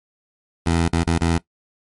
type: tone with dropouts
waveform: 15% pulse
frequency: 83.8 Hz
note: E2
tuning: 29 cents sharp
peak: -10 dBFS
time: 0.66-1.38 s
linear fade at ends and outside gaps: 5 ms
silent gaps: 0.881-0.929 / 1.034-1.068 / 1.181-1.209 s
effects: noise-tail reverb RT60 0.1 s tail -18 dB re dry + MP3 48 kbps